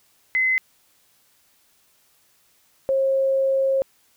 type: tone pair in turn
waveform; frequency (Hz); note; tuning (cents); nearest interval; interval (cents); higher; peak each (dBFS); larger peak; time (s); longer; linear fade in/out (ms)
sine; 2045 / 537.6; C7 / C5; -40 / +47; octave + major seventh; 2313; first; -17; neither; 0.35-0.58 / 2.89-3.82; second; 0
effects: white hiss -61 dBFS RMS until 4.16 s